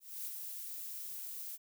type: noise with ADSR envelope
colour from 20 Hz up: violet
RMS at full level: -40 dBFS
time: 0-1.58 s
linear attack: 270 ms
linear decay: 20 ms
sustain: -4 dB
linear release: 37 ms
effects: none